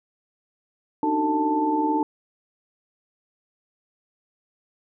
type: tone cluster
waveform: sine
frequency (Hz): 287.8 / 306.1 / 377.1 / 450.5 / 882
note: D4 / D#4 / F#4 / A4 / A5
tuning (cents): -35 / -28 / +33 / +41 / +4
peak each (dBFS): -32 / -23 / -32 / -31 / -23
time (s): 1.03-2.03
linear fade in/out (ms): 2
effects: none